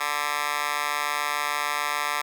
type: tone with high-pass filter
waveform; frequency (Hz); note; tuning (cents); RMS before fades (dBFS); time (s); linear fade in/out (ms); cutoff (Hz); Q
10% pulse; 146.83; D3; 0; -27; 0-2.22; 10; 1300; 3.7
effects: none